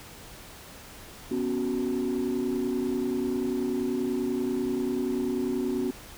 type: chord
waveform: sine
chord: B suspended second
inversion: none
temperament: equal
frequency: 246.9 / 277.2 / 370 Hz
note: B3 / C#4 / F#4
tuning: 0 / 0 / 0 cents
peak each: -28 / -29 / -28 dBFS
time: 1.31-5.91 s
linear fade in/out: 5 ms
effects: tanh soft clip ceiling -21 dBFS + pink hiss -46 dBFS RMS until 6.17 s